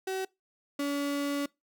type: tone pair in turn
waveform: 35% pulse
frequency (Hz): 379.7 / 284.5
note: F#4 / C#4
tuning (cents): +45 / +45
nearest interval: perfect fourth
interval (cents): 500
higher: first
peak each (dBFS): -29 / -27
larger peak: second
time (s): 0.07-0.25 / 0.79-1.46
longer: second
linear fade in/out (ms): 5
effects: noise-tail reverb RT60 0.2 s tail -23 dB re dry